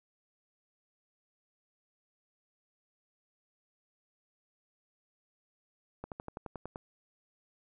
slowing click train, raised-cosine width 1 ms, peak -26 dBFS, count 9, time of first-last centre 6.04-6.759 s, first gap 78 ms, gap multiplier 1.04, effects none

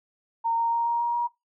sine tone with pitch steps, 920 / 926.4 / 932.8 / 939.3 / 945.9 / 952.4 Hz, A#5 / A#5 / A#5 / A#5 / A#5 / A#5, -23 / -11 / +1 / +13 / +25 / +37 cents, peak -22 dBFS, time 0.44-1.28 s, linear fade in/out 20 ms, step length 140 ms, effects noise-tail reverb RT60 0.2 s tail -21 dB re dry

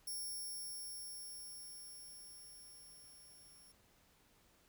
5% pulse tone with level ramp, 5480 Hz, F8, 34 cents flat, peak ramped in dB -35 to -55 dBFS, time 0.07-3.72 s, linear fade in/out 5 ms, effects pink hiss -70 dBFS RMS until 4.68 s

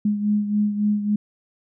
sine beating tone pair, 207.7 / 211.3 Hz, G#3 / G#3, 0 / +30 cents, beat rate 3.6 Hz, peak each -19 / -26 dBFS, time 0.05-1.16 s, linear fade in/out 5 ms, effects none

